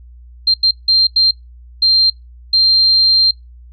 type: tone bursts at uneven times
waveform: sine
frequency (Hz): 4170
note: C8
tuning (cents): -7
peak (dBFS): -8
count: 6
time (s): 0.47-0.54 / 0.63-0.71 / 0.88-1.07 / 1.16-1.31 / 1.82-2.1 / 2.53-3.31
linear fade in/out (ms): 5
effects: noise-tail reverb RT60 0.2 s tail -26 dB re dry + added 60 Hz sine -36 dBFS peak until 3.72 s